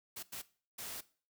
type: noise bursts at uneven times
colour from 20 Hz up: white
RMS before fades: -44 dBFS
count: 3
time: 0.16-0.23 / 0.32-0.42 / 0.78-1.01 s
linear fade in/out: 10 ms
effects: noise-tail reverb RT60 0.4 s tail -18 dB re dry